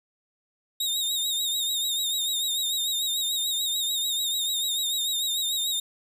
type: tone with vibrato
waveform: sawtooth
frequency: 3729 Hz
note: A#7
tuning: in tune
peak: -22 dBFS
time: 0.8-5.8 s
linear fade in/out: 5 ms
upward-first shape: sine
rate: 6.8 Hz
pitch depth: 59 cents each way
effects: none